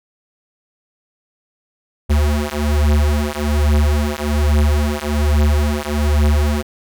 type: beating tone pair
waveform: square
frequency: 73.42 / 74.62 Hz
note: D2 / D2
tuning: 0 / +28 cents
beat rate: 1.2 Hz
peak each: -17 dBFS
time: 2.09-6.63 s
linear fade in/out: 20 ms
effects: none